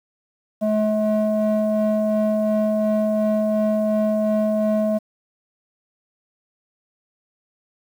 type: ring-modulated tone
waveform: triangle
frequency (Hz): 213.3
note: G#3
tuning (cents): +46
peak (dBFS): -12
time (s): 0.61-4.99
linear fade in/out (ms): 20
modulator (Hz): 428
effects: 8-bit